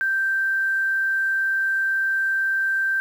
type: tone with quantisation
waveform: sine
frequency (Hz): 1567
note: G6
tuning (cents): -1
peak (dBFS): -19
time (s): 0.01-3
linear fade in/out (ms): 0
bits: 8
effects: none